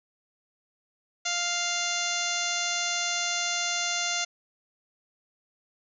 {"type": "harmonic tone", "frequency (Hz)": 698.5, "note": "F5", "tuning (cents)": 0, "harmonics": [1, 2, 3, 4, 5, 6, 7, 8, 9, 10], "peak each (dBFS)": [-36, -35, -34, -35, -35, -36, -39, -38, -33, -38], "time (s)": [1.25, 4.25], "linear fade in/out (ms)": 10, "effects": []}